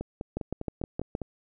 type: two click trains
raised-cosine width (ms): 2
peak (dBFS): -17 / -20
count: 6 / 7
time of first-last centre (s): 0.37-1.151 / 0.01-1.217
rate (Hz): 6.4 / 4.97
effects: none